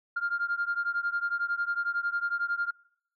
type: beating tone pair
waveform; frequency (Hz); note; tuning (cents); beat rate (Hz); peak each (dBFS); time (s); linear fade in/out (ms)
sine; 1396.9 / 1407.9; F6 / F6; 0 / +14; 11; -29 / -30; 0.16-2.71; 10
effects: noise-tail reverb RT60 0.7 s tail -25 dB re dry + tanh soft clip ceiling -21 dBFS